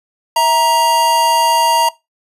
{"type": "tone pair together", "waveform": "square", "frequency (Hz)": [654.1, 938], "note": ["E5", "A#5"], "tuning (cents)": [-14, 11], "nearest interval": "tritone", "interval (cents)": 625, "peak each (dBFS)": [-20, -11], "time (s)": [0.36, 1.89], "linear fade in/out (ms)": 5, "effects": ["noise-tail reverb RT60 0.2 s tail -20 dB re dry", "resampled to 32000 Hz"]}